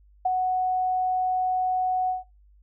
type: tone with ADSR envelope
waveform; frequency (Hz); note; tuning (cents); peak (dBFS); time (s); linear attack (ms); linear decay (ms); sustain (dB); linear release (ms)
sine; 740; F#5; 0; -18; 0.25-2.24; 8; 20; -3; 150
effects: noise-tail reverb RT60 0.2 s tail -18 dB re dry + added 50 Hz sine -53 dBFS peak until 2.62 s